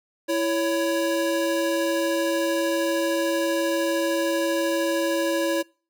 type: tone pair together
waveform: square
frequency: 332.2 / 558 Hz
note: E4 / C#5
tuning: +13 / +11 cents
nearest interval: major sixth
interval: 898 cents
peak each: -25 dBFS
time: 0.28-5.63 s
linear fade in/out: 20 ms
effects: noise-tail reverb RT60 0.4 s tail -26 dB re dry